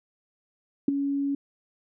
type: tone with ADSR envelope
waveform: sine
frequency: 280 Hz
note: C#4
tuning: 18 cents sharp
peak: -14 dBFS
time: 0.88-1.35 s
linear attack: 4 ms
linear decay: 11 ms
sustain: -10 dB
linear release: 4 ms
effects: none